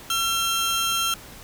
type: tone pair together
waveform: sawtooth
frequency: 1354 / 3196 Hz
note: E6 / G7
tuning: +46 / +33 cents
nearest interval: octave + minor third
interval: 1487 cents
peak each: -21 dBFS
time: 0.1-1.14 s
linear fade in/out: 2 ms
effects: pink hiss -43 dBFS RMS until 1.43 s